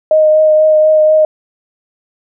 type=tone with vibrato; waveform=sine; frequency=620 Hz; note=D#5; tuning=6 cents flat; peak=-5 dBFS; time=0.11-1.25 s; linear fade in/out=2 ms; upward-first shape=triangle; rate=4.1 Hz; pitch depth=15 cents each way; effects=none